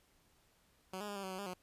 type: tone with pitch steps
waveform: 10% pulse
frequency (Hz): 187.5 / 207.8 / 203.5 / 197.2 / 188.9 / 186.7 / 201.3 / 181.9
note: F#3 / G#3 / G#3 / G3 / F#3 / F#3 / G3 / F#3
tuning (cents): +23 / +1 / -35 / +11 / +36 / +16 / +46 / -29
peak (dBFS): -33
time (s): 0.93-1.538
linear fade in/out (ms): 5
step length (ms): 76
effects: pink hiss -71 dBFS RMS until 1.62 s + resampled to 32000 Hz